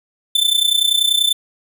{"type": "tone with amplitude modulation", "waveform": "45% pulse", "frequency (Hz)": 3534, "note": "A7", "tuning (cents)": 7, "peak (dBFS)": -10, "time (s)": [0.35, 1.33], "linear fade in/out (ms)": 5, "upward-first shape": "sine", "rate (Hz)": 30.3, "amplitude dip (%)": 80, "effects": []}